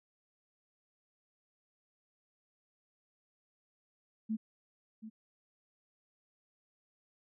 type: tone with echo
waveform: sine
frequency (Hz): 219.6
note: A3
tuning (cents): -3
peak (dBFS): -31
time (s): 4.29-4.37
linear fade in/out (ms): 20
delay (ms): 730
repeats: 1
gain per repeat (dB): -12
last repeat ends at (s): 5.1
effects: none